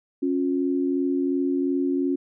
sine tone pair together, 274.7 / 357.5 Hz, C#4 / F4, -16 / +41 cents, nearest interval perfect fourth, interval 457 cents, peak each -22 / -26 dBFS, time 0.22-2.16 s, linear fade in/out 10 ms, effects none

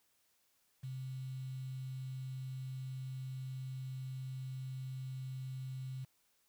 sine tone with quantisation, 130.81 Hz, C3, in tune, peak -40 dBFS, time 0.83-6.05 s, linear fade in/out 10 ms, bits 10, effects white hiss -75 dBFS RMS until 6.48 s

